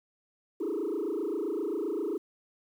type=tone with frequency modulation; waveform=sine; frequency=370 Hz; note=F#4; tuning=in tune; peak=-27 dBFS; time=0.6-2.18 s; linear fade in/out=10 ms; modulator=27.6 Hz; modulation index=2.5; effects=tanh soft clip ceiling -27 dBFS + 10-bit